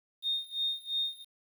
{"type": "tone with tremolo", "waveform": "sine", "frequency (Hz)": 3680, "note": "A#7", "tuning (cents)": -23, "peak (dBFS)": -27, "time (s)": [0.22, 1.25], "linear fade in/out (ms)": 50, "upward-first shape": "sine", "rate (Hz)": 2.9, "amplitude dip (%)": 95, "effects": ["9-bit"]}